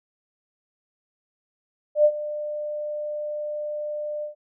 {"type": "tone with ADSR envelope", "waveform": "sine", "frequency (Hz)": 598, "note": "D5", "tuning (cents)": 31, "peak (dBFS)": -11, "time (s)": [1.95, 4.35], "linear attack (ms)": 97, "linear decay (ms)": 62, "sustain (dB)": -16, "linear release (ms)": 120, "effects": []}